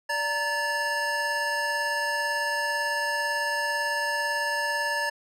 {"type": "tone cluster", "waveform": "square", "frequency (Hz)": [584, 924, 1734], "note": ["D5", "A#5", "A6"], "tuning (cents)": [-10, -16, -26], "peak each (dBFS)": [-34, -31, -28], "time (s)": [0.09, 5.1], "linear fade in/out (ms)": 10, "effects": ["low-pass 9000 Hz 12 dB/octave"]}